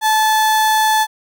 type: tone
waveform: 35% pulse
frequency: 869 Hz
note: A5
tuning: 22 cents flat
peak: -10 dBFS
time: 0.01-1.07 s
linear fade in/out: 50 ms
effects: none